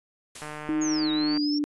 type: noise with exponential decay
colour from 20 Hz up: white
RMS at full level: -39 dBFS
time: 0.35-1.04 s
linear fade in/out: 5 ms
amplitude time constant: 150 ms
type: click train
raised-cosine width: 0.5 ms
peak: -22 dBFS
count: 145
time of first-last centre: 0.42-1.374 s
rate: 151 Hz
type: tone with pitch glide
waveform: sine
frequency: 309.8 to 293.8 Hz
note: D#4 to D4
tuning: -7 to +1 cents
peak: -23 dBFS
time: 0.69-1.64 s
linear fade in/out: 0 ms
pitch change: -92 cents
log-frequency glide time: 1.12-1.4 s
type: linear two-way sweep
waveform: sine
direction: down then up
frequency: 6760 to 3727 to 5530 Hz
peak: -30 dBFS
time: 0.81-1.59 s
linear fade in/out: 10 ms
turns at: 1.11 s
effects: resampled to 24000 Hz